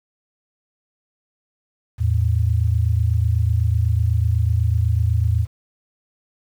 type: tone pair together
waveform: sine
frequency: 81.96 / 110 Hz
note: E2 / A2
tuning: -9 / 0 cents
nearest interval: perfect fourth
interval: 509 cents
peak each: -18 dBFS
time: 1.98-5.47 s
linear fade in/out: 50 ms
effects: 8-bit